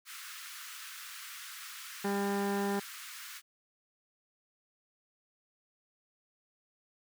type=high-pass noise; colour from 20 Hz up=pink; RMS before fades=-46 dBFS; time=0.05-3.42 s; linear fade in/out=50 ms; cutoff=1200 Hz; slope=48 dB/octave
type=harmonic tone; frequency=200 Hz; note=G3; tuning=35 cents sharp; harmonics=1 / 2 / 3 / 4 / 5 / 6 / 7 / 8 / 9; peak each=-33 / -34 / -46 / -38 / -43 / -52 / -47 / -48 / -46 dBFS; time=2.04-2.8 s; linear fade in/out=10 ms
effects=none